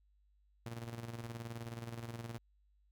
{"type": "tone with tremolo", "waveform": "sawtooth", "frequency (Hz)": 116.54, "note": "A#2", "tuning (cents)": 0, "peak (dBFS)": -37, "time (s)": [0.66, 2.38], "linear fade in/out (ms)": 0, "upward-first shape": "square", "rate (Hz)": 19, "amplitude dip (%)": 55, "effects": ["added 50 Hz sine -68 dBFS peak until 2.91 s"]}